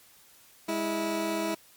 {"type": "tone pair together", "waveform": "20% pulse", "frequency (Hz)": [205.6, 326.4], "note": ["G#3", "E4"], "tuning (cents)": [-17, -17], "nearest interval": "minor sixth", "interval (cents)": 800, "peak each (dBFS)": [-29, -24], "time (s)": [0.68, 1.55], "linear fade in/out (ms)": 10, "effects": ["white hiss -57 dBFS RMS until 1.76 s", "MP3 96 kbps"]}